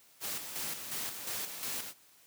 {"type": "noise with tremolo", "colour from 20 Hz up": "white", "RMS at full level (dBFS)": -37, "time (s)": [0.2, 1.94], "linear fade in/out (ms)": 50, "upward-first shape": "square", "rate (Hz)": 2.8, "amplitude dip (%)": 50, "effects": ["white hiss -62 dBFS RMS until 2.26 s", "high-pass 100 Hz 12 dB/octave"]}